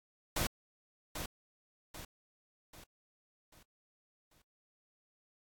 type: noise with echo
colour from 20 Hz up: pink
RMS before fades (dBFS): -33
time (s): 0.36-0.47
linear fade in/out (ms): 5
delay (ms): 790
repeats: 5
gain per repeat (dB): -7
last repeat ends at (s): 4.42
effects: AAC 64 kbps